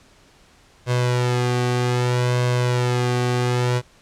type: tone with flanger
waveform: sawtooth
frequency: 123.47 Hz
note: B2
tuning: in tune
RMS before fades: -20 dBFS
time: 0.86-3.82 s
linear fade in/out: 50 ms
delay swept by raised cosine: 1.9 to 2.57 ms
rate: 0.63 Hz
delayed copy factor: +0.75
effects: pink hiss -53 dBFS RMS until 4.01 s + low-pass 8000 Hz 12 dB/octave